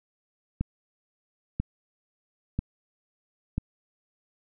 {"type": "click train", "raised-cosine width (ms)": 5, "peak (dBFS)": -14, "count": 4, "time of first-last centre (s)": [0.61, 3.58], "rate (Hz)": 1.01, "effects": []}